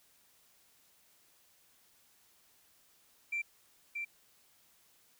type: tone with echo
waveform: sine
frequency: 2352 Hz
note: D7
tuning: 2 cents sharp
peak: -31 dBFS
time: 3.32-3.42 s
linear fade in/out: 10 ms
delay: 630 ms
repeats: 1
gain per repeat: -4 dB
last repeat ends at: 4.05 s
effects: tanh soft clip ceiling -29 dBFS + white hiss -67 dBFS RMS until 5.19 s